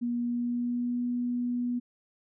sine tone with pitch glide, 239.6 to 243.8 Hz, A#3 to B3, +48 to -22 cents, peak -27 dBFS, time 0.01-1.8 s, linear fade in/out 20 ms, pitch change +30 cents, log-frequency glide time 0.2-1.04 s, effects none

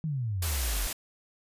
sine exponential sweep, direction down, 164.81 to 42 Hz, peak -28 dBFS, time 0.04-0.87 s, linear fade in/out 0 ms
white noise, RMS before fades -33 dBFS, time 0.42-0.93 s, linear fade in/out 5 ms
effects resampled to 32000 Hz

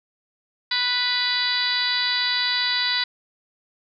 harmonic tone with a mistuned harmonic, 493.9 Hz, B4, in tune, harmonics 2 / 3 / 4 / 5 / 6 / 7 / 8 / 9 / 10, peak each -33 / -30 / -27 / -36 / -35 / -30 / -24 / -32 / -28 dBFS, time 0.71-3.04 s, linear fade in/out 5 ms, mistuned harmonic 10, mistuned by -50 cents, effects none

